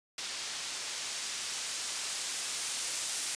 blue noise with low-pass filter sweep, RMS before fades -37 dBFS, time 0.18-3.35 s, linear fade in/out 2 ms, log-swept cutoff 5000 to 8800 Hz, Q 0.77, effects resampled to 22050 Hz

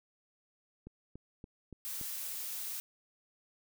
click train, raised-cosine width 3 ms, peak -34 dBFS, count 5, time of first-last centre 0.87-2.013 s, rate 3.5 Hz
blue noise, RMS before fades -40 dBFS, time 1.85-2.8 s, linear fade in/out 0 ms
effects none

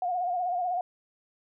sine tone with vibrato, 717 Hz, F5, 45 cents sharp, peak -26 dBFS, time 0.02-0.81 s, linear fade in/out 2 ms, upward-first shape sine, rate 16 Hz, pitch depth 62 cents each way, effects none

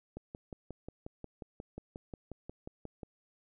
click train, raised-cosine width 2 ms, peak -29 dBFS, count 17, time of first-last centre 0.17-3.032 s, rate 5.59 Hz, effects none

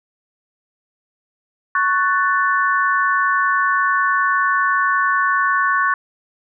sine chord, F# minor, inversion second, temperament equal with one note detuned, 1108.7 / 1489.4 / 1760 Hz, C#6 / F#6 / A6, 0 / +11 / 0 cents, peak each -17 / -19 / -21 dBFS, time 1.75-5.94 s, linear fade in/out 2 ms, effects none

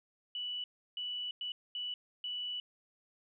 sine tone bursts at uneven times, 2959 Hz, F#7, 1 cent flat, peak -36 dBFS, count 5, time 0.35-0.64 / 0.97-1.31 / 1.41-1.52 / 1.75-1.94 / 2.24-2.6 s, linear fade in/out 2 ms, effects none

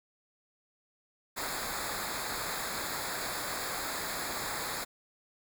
pink noise with comb filter, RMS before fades -36 dBFS, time 1.36-4.85 s, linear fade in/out 20 ms, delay 0.34 ms, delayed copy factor -0.8, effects none

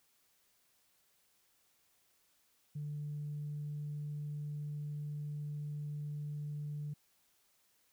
sine tone, 147.7 Hz, D3, 10 cents sharp, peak -37 dBFS, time 2.75-6.94 s, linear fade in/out 10 ms, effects tanh soft clip ceiling -34 dBFS + white hiss -73 dBFS RMS until 7.92 s

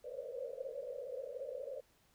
white band-pass noise, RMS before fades -44 dBFS, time 0.04-1.81 s, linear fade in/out 10 ms, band 480 to 570 Hz, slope 96 dB/octave, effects pink hiss -71 dBFS RMS until 2.14 s

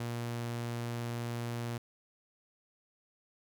sawtooth tone, 118.4 Hz, A#2, 27 cents sharp, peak -31 dBFS, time 0-1.78 s, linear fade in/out 5 ms, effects none

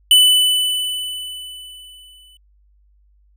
square tone with exponential decay, 2993 Hz, F#7, 19 cents sharp, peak -7 dBFS, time 0.11-2.37 s, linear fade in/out 2 ms, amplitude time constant 490 ms, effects added 50 Hz sine -52 dBFS peak until 3.36 s

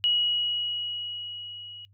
sine tone with level ramp, 2909 Hz, F#7, 30 cents flat, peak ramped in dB -20 to -41 dBFS, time 0.04-1.85 s, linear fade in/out 0 ms, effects noise-tail reverb RT60 0.1 s tail -25 dB re dry + added 99 Hz sine -56 dBFS peak until 1.93 s

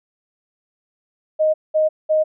sine tone bursts, 622.3 Hz, D#5, in tune, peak -13 dBFS, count 3, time 1.39-2.24 s, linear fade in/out 20 ms, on 150 ms, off 200 ms, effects none

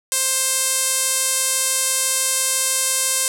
sawtooth tone with band-pass filter, 526 Hz, C5, 9 cents sharp, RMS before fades -20 dBFS, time 0.12-3.28 s, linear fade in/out 0 ms, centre 8900 Hz, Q 2.1, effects none

